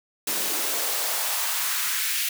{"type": "noise with high-pass filter sweep", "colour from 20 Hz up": "white", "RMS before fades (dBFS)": -26, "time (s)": [0.27, 2.29], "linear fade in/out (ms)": 5, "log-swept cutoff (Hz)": [240, 2300], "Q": 1.6, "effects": []}